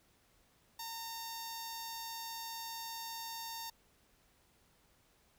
10% pulse tone with notch filter, 915 Hz, A#5, 32 cents flat, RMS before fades -44 dBFS, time 0.79-3.7 s, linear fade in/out 5 ms, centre 2300 Hz, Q 0.61, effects pink hiss -70 dBFS RMS until 5.38 s

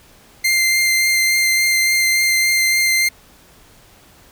sawtooth tone with vibrato, 2093 Hz, C7, in tune, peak -10 dBFS, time 0.44-3.09 s, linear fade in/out 10 ms, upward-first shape sine, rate 3.5 Hz, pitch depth 9 cents each way, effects pink hiss -48 dBFS RMS until 4.31 s

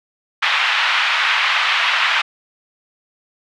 white band-pass noise, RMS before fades -17 dBFS, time 0.42-2.22 s, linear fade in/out 10 ms, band 940 to 3100 Hz, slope 24 dB/octave, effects none

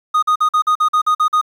triangle tone bursts, 1240 Hz, D#6, 6 cents flat, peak -9 dBFS, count 10, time 0.14-1.414 s, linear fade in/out 10 ms, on 86 ms, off 46 ms, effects 8-bit

